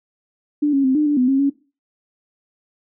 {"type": "tone with pitch steps", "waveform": "sine", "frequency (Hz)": [294.4, 275.2, 261.7, 301.3, 293, 251.6, 269.9, 279.4], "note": ["D4", "C#4", "C4", "D4", "D4", "B3", "C#4", "C#4"], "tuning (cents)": [4, -12, 0, 44, -4, 32, -46, 14], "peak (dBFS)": -13, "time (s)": [0.62, 1.5], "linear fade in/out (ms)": 10, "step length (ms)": 110, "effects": ["noise-tail reverb RT60 0.3 s tail -17 dB re dry"]}